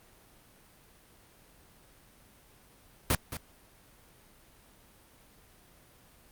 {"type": "noise with echo", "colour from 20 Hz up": "pink", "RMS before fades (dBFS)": -25, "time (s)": [3.1, 3.15], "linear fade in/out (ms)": 2, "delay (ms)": 220, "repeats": 1, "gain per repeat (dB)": -12, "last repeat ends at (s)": 3.37, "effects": ["pink hiss -59 dBFS RMS until 6.31 s", "Opus 32 kbps"]}